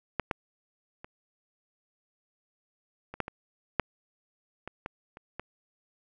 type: clicks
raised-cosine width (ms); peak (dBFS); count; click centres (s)
0.5; -12 / -13 / -27 / -25 / -13 / -22 / -8 / -23 / -20 / -30 / -21; 11; 0.197 / 0.312 / 1.045 / 3.14 / 3.203 / 3.281 / 3.797 / 4.676 / 4.861 / 5.171 / 5.396
effects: none